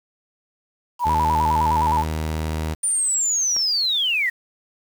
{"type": "tone with vibrato", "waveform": "sine", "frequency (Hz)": 922, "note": "A#5", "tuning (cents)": -19, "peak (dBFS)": -17, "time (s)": [0.99, 2.05], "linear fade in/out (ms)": 50, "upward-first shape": "square", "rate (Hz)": 9.7, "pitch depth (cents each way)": 90}
{"type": "tone", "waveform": "sawtooth", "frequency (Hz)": 78.6, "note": "D#2", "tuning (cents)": 18, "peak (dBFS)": -19, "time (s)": [1.05, 2.75], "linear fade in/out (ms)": 20}
{"type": "linear sweep", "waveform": "sine", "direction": "down", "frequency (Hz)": [9350, 1830], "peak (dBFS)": -18, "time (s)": [2.83, 4.3], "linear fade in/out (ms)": 10}
{"type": "click", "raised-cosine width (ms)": 0.5, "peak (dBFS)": -19, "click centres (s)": 3.565}
{"effects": ["7-bit"]}